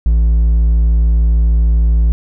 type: tone with hard clipping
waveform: sine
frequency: 56.6 Hz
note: A1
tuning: 50 cents sharp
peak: -9 dBFS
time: 0.06-2.12 s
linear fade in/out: 0 ms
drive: 3 dB
effects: none